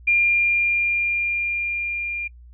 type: tone with level ramp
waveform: sine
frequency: 2400 Hz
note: D7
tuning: 37 cents sharp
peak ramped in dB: -14 to -25 dBFS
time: 0.07-2.28 s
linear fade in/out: 10 ms
effects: noise-tail reverb RT60 0.1 s tail -26 dB re dry + added 60 Hz sine -42 dBFS peak until 2.53 s